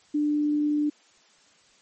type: tone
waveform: sine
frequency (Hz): 296.8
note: D4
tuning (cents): +18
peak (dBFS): -21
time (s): 0.14-0.9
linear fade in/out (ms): 10
effects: white hiss -59 dBFS RMS until 1.81 s + MP3 32 kbps